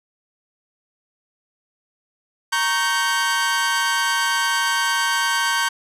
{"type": "chord", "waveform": "sawtooth", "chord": "G diminished", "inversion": "first", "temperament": "equal with one note detuned", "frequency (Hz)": [932.3, 1108.7, 1550.9], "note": ["Bb5", "Db6", "G6"], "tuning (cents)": [0, 0, -19], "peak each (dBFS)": [-20, -21, -17], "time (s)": [2.52, 5.69], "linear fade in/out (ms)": 10, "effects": ["low-pass 11000 Hz 12 dB/octave"]}